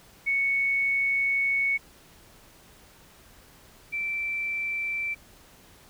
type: tone pair in turn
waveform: sine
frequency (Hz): 2217 / 2337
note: C#7 / D7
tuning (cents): 0 / -9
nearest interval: minor second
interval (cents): 91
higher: second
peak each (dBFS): -22 / -27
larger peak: first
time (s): 0.26-1.78 / 3.92-5.15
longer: first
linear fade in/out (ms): 20
effects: pink hiss -54 dBFS RMS until 5.89 s